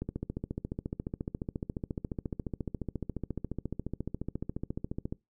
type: click train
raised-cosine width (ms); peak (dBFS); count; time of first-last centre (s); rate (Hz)
3; -21; 74; 0.02-5.125; 14.3
effects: noise-tail reverb RT60 0.2 s tail -23 dB re dry